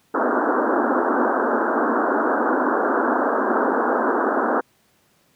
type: band-pass noise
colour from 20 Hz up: pink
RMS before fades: -20 dBFS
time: 0.14-4.61 s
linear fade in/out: 10 ms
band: 230 to 1600 Hz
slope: 96 dB/octave
effects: pink hiss -61 dBFS RMS until 5.35 s + high-pass 100 Hz 12 dB/octave